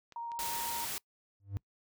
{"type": "clicks", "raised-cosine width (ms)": 0.2, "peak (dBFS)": -34, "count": 5, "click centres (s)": [0.123, 0.318, 0.473, 0.649, 0.8]}
{"type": "tone with vibrato", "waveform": "sine", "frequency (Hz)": 935, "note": "A#5", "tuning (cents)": 5, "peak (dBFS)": -37, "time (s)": [0.16, 0.85], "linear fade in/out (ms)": 2, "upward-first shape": "sine", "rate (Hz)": 15, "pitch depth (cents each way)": 8}
{"type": "noise", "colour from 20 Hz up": "white", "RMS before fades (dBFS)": -38, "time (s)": [0.39, 0.98], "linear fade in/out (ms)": 0}
{"type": "tone with exponential growth", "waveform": "triangle", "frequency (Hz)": 99.3, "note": "G2", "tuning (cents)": 23, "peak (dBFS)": -27, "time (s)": [1.4, 1.57], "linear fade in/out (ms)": 0, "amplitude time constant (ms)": 35}
{"effects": ["noise-tail reverb RT60 0.1 s tail -24 dB re dry"]}